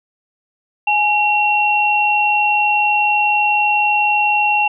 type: tone pair together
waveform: sine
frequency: 836 / 2732 Hz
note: G#5 / F7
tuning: +11 / -39 cents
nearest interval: octave + major sixth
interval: 2050 cents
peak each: -15 dBFS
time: 0.87-4.68 s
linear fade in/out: 5 ms
effects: none